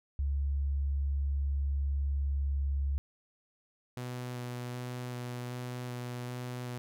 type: tone with pitch glide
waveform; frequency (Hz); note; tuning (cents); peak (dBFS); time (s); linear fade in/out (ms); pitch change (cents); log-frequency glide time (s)
sine; 69.9 to 69.5; C#2 to C#2; +15 to +5; -28; 0.19-2.98; 0; -10; 2.16-2.78
type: tone with vibrato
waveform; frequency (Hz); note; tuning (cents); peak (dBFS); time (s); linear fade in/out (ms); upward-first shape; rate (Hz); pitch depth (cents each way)
sawtooth; 123.47; B2; 0; -33; 3.97-6.78; 0; square; 1.3; 9
effects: none